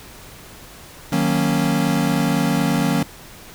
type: chord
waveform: square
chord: D# minor seventh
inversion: none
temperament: equal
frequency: 155.56 / 185 / 233.1 / 277.2 Hz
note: D#3 / F#3 / A#3 / C#4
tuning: 0 / 0 / 0 / 0 cents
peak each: -23 dBFS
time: 1.12-3.03 s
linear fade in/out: 5 ms
effects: pink hiss -41 dBFS RMS until 3.54 s